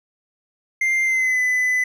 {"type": "tone with pitch glide", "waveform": "triangle", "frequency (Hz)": [2097, 2005], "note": ["C7", "B6"], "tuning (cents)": [3, 26], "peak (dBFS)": -15, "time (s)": [0.81, 1.84], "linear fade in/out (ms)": 5, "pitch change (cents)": -77, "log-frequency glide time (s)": [1.03, 1.4], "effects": []}